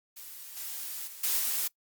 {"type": "noise with level steps", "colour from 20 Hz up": "blue", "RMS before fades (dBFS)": [-45, -38, -45, -28, -30], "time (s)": [0.16, 1.68], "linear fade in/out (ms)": 10, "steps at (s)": [0.56, 1.07, 1.23, 1.39], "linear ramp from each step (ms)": 10, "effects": ["noise-tail reverb RT60 0.1 s tail -22 dB re dry", "Opus 48 kbps"]}